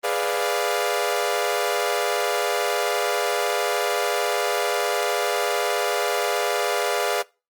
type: chord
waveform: sawtooth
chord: G# diminished seventh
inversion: none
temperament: equal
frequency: 415.3 / 493.9 / 587.3 / 698.5 Hz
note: G#4 / B4 / D5 / F5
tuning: 0 / 0 / 0 / 0 cents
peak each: -23 dBFS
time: 0.03-7.23 s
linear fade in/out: 20 ms
effects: noise-tail reverb RT60 0.3 s tail -23 dB re dry + Opus 24 kbps